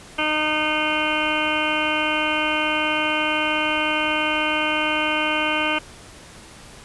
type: harmonic tone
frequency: 306.6 Hz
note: D#4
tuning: 25 cents flat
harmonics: 1 / 2 / 3 / 4 / 5 / 7 / 8 / 9 / 10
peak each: -28 / -28 / -28 / -28 / -28 / -28 / -28 / -28 / -28 dBFS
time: 0.18-5.79 s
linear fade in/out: 10 ms
effects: pink hiss -43 dBFS RMS until 6.84 s + resampled to 24000 Hz